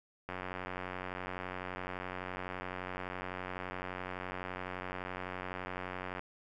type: click train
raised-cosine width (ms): 0.5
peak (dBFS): -24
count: 543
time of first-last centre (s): 0.29-6.194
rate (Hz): 91.8
effects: none